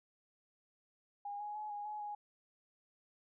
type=tone with pitch steps; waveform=sine; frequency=814 / 833 / 848 / 824 / 844 / 830 Hz; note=G#5 / G#5 / G#5 / G#5 / G#5 / G#5; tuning=-35 / +5 / +36 / -14 / +28 / -1 cents; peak=-40 dBFS; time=1.25-2.15 s; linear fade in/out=5 ms; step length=150 ms; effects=none